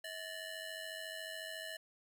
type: ring-modulated tone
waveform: 20% pulse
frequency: 1188 Hz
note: D6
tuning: 20 cents sharp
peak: -35 dBFS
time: 0.04-1.77 s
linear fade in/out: 5 ms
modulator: 547 Hz
effects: none